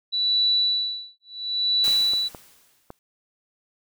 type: tone with tremolo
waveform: sine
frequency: 3951 Hz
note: B7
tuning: in tune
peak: -17 dBFS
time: 0.12-2.29 s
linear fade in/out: 20 ms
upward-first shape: sine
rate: 0.7 Hz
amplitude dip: 100%
type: noise with exponential decay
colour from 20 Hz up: white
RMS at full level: -31 dBFS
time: 1.84-2.99 s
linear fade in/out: 1 ms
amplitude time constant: 250 ms
type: clicks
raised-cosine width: 1 ms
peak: -23 dBFS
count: 4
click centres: 1.88 / 2.135 / 2.348 / 2.904 s
effects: none